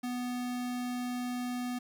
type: tone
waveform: square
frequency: 246.9 Hz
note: B3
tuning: in tune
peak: -34 dBFS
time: 0.03-1.79 s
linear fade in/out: 10 ms
effects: 10-bit